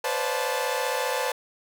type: tone cluster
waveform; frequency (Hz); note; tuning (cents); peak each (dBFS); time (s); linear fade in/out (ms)
sawtooth; 497.9 / 533 / 591 / 706 / 873; B4 / C5 / D5 / F5 / A5; +14 / +32 / +11 / +19 / -14; -26 / -27 / -30 / -34 / -26; 0.04-1.32; 5
effects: none